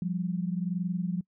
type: tone pair together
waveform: sine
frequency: 174.62 / 196 Hz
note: F3 / G3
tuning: 0 / 0 cents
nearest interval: major second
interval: 200 cents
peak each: -29 / -33 dBFS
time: 0.02-1.21 s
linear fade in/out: 2 ms
effects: noise-tail reverb RT60 0.1 s tail -25 dB re dry